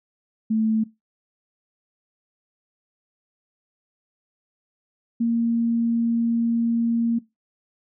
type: tone pair in turn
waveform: sine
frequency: 220 / 232.1 Hz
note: A3 / A#3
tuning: 0 / -7 cents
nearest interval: minor second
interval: 93 cents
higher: second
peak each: -18 dBFS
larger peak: neither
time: 0.5-0.84 / 5.2-7.19 s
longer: second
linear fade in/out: 10 ms
effects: noise-tail reverb RT60 0.2 s tail -19 dB re dry